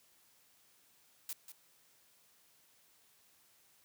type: noise with echo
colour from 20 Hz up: blue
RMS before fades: -41 dBFS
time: 1.29-1.33 s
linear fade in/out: 2 ms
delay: 190 ms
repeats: 1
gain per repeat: -10 dB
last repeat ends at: 1.52 s
effects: white hiss -68 dBFS RMS until 3.84 s + high-pass 60 Hz 12 dB/octave